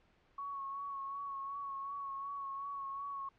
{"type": "tone with vibrato", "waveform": "sine", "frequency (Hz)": 1108.7, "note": "C#6", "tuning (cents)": 0, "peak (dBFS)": -39, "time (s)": [0.38, 3.29], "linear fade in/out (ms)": 5, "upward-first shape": "sine", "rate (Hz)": 2.7, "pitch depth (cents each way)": 26, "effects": ["pink hiss -70 dBFS RMS until 3.38 s", "low-pass 3000 Hz 12 dB/octave"]}